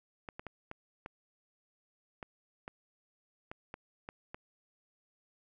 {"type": "clicks", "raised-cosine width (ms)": 0.5, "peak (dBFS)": -27, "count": 11, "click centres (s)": [0.288, 0.395, 0.467, 0.714, 1.061, 2.228, 2.679, 3.515, 3.741, 4.089, 4.345], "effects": []}